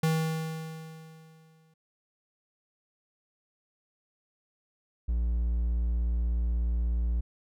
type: tone with exponential decay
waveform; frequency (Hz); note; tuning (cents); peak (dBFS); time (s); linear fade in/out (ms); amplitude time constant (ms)
square; 160; D#3; +49; -23; 0.03-1.74; 5; 370
type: tone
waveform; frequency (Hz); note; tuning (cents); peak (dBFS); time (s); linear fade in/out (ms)
triangle; 58.27; A#1; 0; -23; 5.08-7.21; 10
effects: none